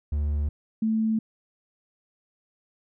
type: tone pair in turn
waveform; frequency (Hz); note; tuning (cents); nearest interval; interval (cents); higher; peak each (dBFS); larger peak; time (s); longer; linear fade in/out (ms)
triangle / sine; 73.6 / 220.6; D2 / A3; +4 / +5; octave + perfect fifth; 1901; second; -21; neither; 0.12-0.49 / 0.82-1.19; neither; 5
effects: none